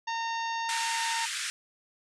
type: harmonic tone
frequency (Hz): 916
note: A#5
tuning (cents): -31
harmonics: 1 / 2 / 3 / 4 / 5 / 6 / 7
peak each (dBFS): -31 / -37 / -41 / -43 / -45 / -47 / -48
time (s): 0.07-1.26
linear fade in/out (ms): 10
type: band-pass noise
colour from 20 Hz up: pink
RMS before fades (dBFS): -34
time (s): 0.69-1.5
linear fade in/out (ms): 0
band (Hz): 1400 to 9800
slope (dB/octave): 48
effects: none